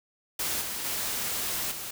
white noise with level steps, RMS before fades -30 / -34 / -31 / -37 dBFS, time 0.39-1.91 s, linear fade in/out 5 ms, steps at 0.61 / 0.84 / 1.71 s, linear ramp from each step 10 ms, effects none

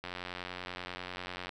click train, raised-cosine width 0.3 ms, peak -23 dBFS, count 132, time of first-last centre 0.04-1.492 s, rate 90.2 Hz, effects none

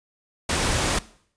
pink noise, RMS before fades -23 dBFS, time 0.49-0.99 s, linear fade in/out 5 ms, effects noise-tail reverb RT60 0.6 s tail -19 dB re dry + resampled to 22050 Hz

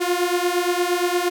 sawtooth beating tone pair, 350 / 358.6 Hz, F4 / F4, +4 / +46 cents, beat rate 8.6 Hz, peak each -18 dBFS, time 0-1.3 s, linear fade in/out 20 ms, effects none

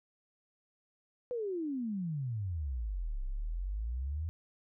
sine exponential two-way sweep, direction down then up, 505 to 31.47 to 84.3 Hz, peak -33 dBFS, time 1.31-4.29 s, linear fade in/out 0 ms, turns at 3.23 s, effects none

